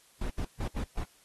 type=noise bursts at uneven times; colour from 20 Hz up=brown; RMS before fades=-32 dBFS; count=5; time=0.21-0.3 / 0.38-0.45 / 0.6-0.68 / 0.76-0.84 / 0.97-1.04 s; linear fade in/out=5 ms; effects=white hiss -62 dBFS RMS until 1.24 s + AAC 32 kbps